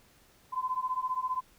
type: beating tone pair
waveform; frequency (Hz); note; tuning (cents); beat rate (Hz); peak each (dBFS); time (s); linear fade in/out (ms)
sine; 1013 / 1028; B5 / C6; +44 / -31; 15; -33 / -32; 0.52-1.41; 20
effects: pink hiss -62 dBFS RMS until 1.58 s